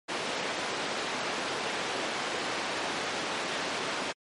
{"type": "band-pass noise", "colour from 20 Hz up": "pink", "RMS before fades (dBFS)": -33, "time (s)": [0.08, 4.13], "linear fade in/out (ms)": 20, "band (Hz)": [340, 4400], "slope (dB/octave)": 12, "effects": ["MP3 48 kbps"]}